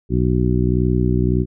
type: harmonic tone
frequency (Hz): 61.74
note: B1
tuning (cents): 0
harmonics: 1 / 2 / 3 / 4 / 5 / 6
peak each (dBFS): -20 / -19 / -21 / -25 / -24 / -23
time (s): 0.09-1.46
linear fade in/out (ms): 50
effects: none